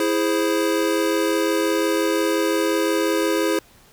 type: chord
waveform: square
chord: E augmented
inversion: none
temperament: equal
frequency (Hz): 329.6 / 415.3 / 523.3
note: E4 / G#4 / B#4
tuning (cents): 0 / 0 / 0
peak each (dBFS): -22 / -24 / -25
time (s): 0-3.59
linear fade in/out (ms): 2
effects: pink hiss -52 dBFS RMS until 3.92 s